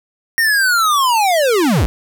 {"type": "linear sweep", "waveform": "square", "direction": "down", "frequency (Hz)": [1864.7, 41.2], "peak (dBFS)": -12, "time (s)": [0.38, 1.86], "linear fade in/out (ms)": 0, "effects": []}